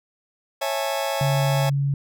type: chord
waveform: 40% pulse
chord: A major seventh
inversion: first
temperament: just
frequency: 550 / 660 / 825 / 880 Hz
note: C#5 / E5 / G#5 / A5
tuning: -14 / +2 / -12 / 0 cents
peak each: -26 / -28 / -29 / -30 dBFS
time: 0.61-1.7 s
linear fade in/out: 10 ms
type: tone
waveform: sine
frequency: 140 Hz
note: C#3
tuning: 18 cents sharp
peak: -19 dBFS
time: 1.21-1.94 s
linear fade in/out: 2 ms
effects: none